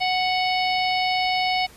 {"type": "harmonic tone with a mistuned harmonic", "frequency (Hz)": 739, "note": "F#5", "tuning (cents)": -2, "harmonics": [1, 3, 4, 5, 6, 7], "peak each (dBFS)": [-22, -26, -30, -33, -31, -33], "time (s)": [0, 1.67], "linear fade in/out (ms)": 20, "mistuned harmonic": 5, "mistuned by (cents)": 20, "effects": ["pink hiss -48 dBFS RMS until 1.76 s", "resampled to 32000 Hz"]}